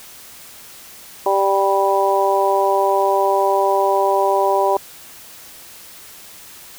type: harmonic tone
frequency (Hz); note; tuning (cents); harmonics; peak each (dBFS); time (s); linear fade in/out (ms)
196; G3; 0; 2 / 3 / 4 / 5; -19 / -19 / -19 / -19; 1.26-4.77; 2
effects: white hiss -40 dBFS RMS until 6.78 s